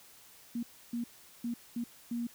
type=tone bursts at uneven times; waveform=sine; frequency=236.7 Hz; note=A#3; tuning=27 cents sharp; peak=-32 dBFS; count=5; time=0.55-0.63 / 0.93-1.04 / 1.44-1.54 / 1.76-1.84 / 2.11-2.27 s; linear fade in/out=5 ms; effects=white hiss -57 dBFS RMS until 2.34 s